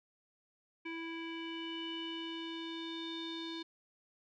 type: tone with low-pass filter sweep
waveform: square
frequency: 329.6 Hz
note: E4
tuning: in tune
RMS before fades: -42 dBFS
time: 0.85-3.63 s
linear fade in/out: 10 ms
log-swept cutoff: 2500 to 3900 Hz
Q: 8.7
effects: none